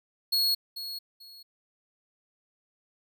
45% pulse tone with echo, 4328 Hz, C#8, 42 cents flat, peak -22 dBFS, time 0.32-0.55 s, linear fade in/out 10 ms, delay 440 ms, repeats 2, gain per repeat -12 dB, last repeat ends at 1.43 s, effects none

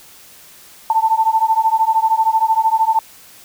sine beating tone pair, 883 / 896 Hz, A5 / A5, +6 / +31 cents, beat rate 13 Hz, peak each -15 dBFS, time 0.9-2.99 s, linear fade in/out 2 ms, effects white hiss -43 dBFS RMS until 3.44 s

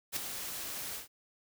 white noise with ADSR envelope, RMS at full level -32 dBFS, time 0.12-1.08 s, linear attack 44 ms, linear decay 7 ms, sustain -8 dB, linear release 130 ms, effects none

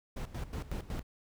brown noise with tremolo, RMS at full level -36 dBFS, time 0.16-1.03 s, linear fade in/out 10 ms, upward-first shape square, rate 5.4 Hz, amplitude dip 80%, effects none

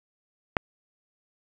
click, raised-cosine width 0.5 ms, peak -6 dBFS, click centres 0.568 s, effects none

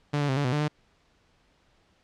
sawtooth tone with pitch steps, 146.2 / 144.3 / 132.1 / 143.8 / 125.7 / 148.5 / 150.3 Hz, D3 / D3 / C3 / D3 / B2 / D3 / D3, -7 / -30 / +17 / -36 / +31 / +20 / +40 cents, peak -20 dBFS, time 0.13-0.683 s, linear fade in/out 10 ms, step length 79 ms, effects pink hiss -65 dBFS RMS until 2.03 s + low-pass 5000 Hz 12 dB/octave

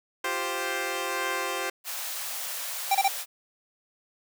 10% pulse chord, F suspended second, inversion none, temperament equal, 349.2 / 392 / 523.3 Hz, F4 / G4 / C5, 0 / 0 / 0 cents, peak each -26 / -24 / -23 dBFS, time 0.24-1.7 s, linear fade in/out 5 ms
white high-pass noise, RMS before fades -34 dBFS, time 1.84-3.26 s, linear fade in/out 50 ms, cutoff 520 Hz, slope 48 dB/octave
square tone bursts, 784 Hz, G5, in tune, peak -20 dBFS, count 3, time 2.91-3.081 s, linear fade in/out 5 ms, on 39 ms, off 27 ms
effects none

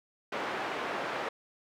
pink band-pass noise, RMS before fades -35 dBFS, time 0.32-1.29 s, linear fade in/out 5 ms, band 440 to 2000 Hz, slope 12 dB/octave, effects none

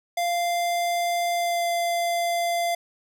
square tone with pitch glide, 694 to 688.8 Hz, F5 to F5, -11 to -24 cents, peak -23 dBFS, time 0.17-2.75 s, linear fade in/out 5 ms, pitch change -13 cents, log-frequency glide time 1.33-1.66 s, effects none

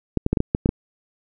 clicks, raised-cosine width 3 ms, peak -5 dBFS, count 8, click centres 0.173 / 0.264 / 0.33 / 0.372 / 0.404 / 0.549 / 0.659 / 0.691 s, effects none

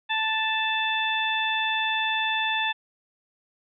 harmonic tone, 880 Hz, A5, in tune, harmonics 1 / 2 / 3 / 4, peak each -28 / -28 / -29 / -29 dBFS, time 0.09-2.73 s, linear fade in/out 20 ms, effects none

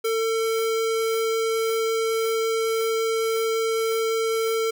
square tone, 449.1 Hz, A4, 35 cents sharp, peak -22 dBFS, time 0.04-4.71 s, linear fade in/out 10 ms, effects none

